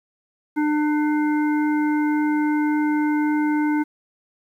harmonic tone, 300.3 Hz, D4, 39 cents sharp, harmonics 1 / 3 / 5 / 7, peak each -18 / -28 / -32 / -35 dBFS, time 0.56-3.84 s, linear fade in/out 20 ms, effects 9-bit

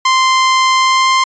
sawtooth tone with pitch glide, 1043 to 1049 Hz, C6 to C6, -6 to +4 cents, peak -5 dBFS, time 0.05-1.24 s, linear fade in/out 5 ms, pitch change +10 cents, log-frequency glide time 0.74-1.09 s, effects resampled to 16000 Hz

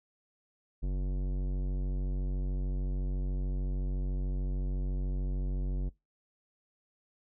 sine tone with tanh clipping, 46.86 Hz, F#1, 23 cents sharp, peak -31 dBFS, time 0.82-5.9 s, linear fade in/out 20 ms, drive 16 dB, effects noise-tail reverb RT60 0.2 s tail -22 dB re dry

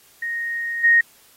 sine tone with level steps, 1864 Hz, A#6, 1 cent flat, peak -23 / -11 dBFS, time 0.22-1.01 s, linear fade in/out 5 ms, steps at 0.83 s, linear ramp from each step 20 ms, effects white hiss -53 dBFS RMS until 1.36 s + AAC 48 kbps

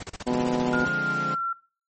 pink noise bursts, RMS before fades -35 dBFS, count 14, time 0-0.889 s, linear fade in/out 5 ms, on 31 ms, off 35 ms
harmonic tone, 123.47 Hz, B2, in tune, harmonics 2 / 3 / 4 / 5 / 6 / 7 / 8, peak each -25 / -29 / -31 / -33 / -35 / -36 / -37 dBFS, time 0.26-0.86 s, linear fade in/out 20 ms
sawtooth chord, D half-diminished seventh, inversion none, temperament equal with one note detuned, 146.83 / 174.61 / 207.7 / 260.7 Hz, D3 / F3 / Ab3 / C4, 0 / 0 / 0 / -6 cents, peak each -30 / -31 / -32 / -35 dBFS, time 0.29-1.35 s, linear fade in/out 10 ms
sine tone with pitch glide, 1419 to 1360.4 Hz, F6 to F6, +27 to -46 cents, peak -24 dBFS, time 0.73-1.53 s, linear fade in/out 5 ms, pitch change -73 cents, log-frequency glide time 0.9-1.39 s
effects noise-tail reverb RT60 0.4 s tail -21 dB re dry + MP3 32 kbps

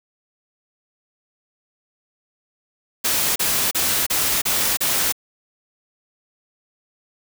white noise bursts, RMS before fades -20 dBFS, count 6, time 3.04-5.125 s, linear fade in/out 10 ms, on 320 ms, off 33 ms, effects none

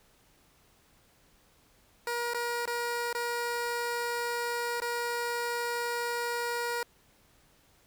15% pulse tone with dropouts, 476.1 Hz, A#4, 37 cents sharp, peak -24 dBFS, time 2.07-6.83 s, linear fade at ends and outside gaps 2 ms, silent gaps 2.336-2.345 / 2.656-2.675 / 3.129-3.149 / 4.802-4.819 s, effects pink hiss -64 dBFS RMS until 7.86 s

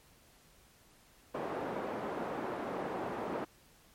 pink band-pass noise, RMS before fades -38 dBFS, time 1.34-3.45 s, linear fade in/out 10 ms, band 300 to 970 Hz, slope 12 dB/octave, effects pink hiss -63 dBFS RMS until 3.94 s + MP3 64 kbps

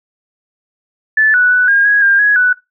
sine tone with pitch steps, 1744 / 1478 / 1488 / 1619 / 1658 / 1601 / 1670 / 1486 Hz, A6 / F#6 / F#6 / G#6 / G#6 / G6 / G#6 / F#6, -16 / -2 / +9 / -45 / -3 / +36 / +9 / +7 cents, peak -7 dBFS, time 1.17-2.53 s, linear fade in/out 5 ms, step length 170 ms, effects noise-tail reverb RT60 0.2 s tail -20 dB re dry

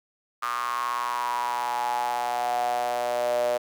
sawtooth tone with high-pass filter sweep, 121.2 Hz, B2, 32 cents flat, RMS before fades -27 dBFS, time 0.42-3.58 s, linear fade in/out 10 ms, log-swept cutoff 1200 to 580 Hz, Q 8.8, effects none

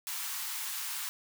white high-pass noise, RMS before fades -37 dBFS, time 0.07-1.09 s, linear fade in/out 0 ms, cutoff 840 Hz, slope 48 dB/octave, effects none

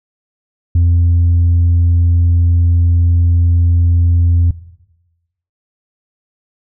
sine tone, 85.8 Hz, F2, 30 cents flat, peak -5 dBFS, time 0.75-4.51 s, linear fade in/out 5 ms, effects noise-tail reverb RT60 1.0 s tail -19 dB re dry + tanh soft clip ceiling -6 dBFS

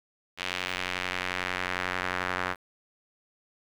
sawtooth tone with band-pass filter sweep, 91.2 Hz, F#2, 24 cents flat, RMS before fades -32 dBFS, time 0.37-2.56 s, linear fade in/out 50 ms, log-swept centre 2800 to 1500 Hz, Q 1.5, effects 9-bit

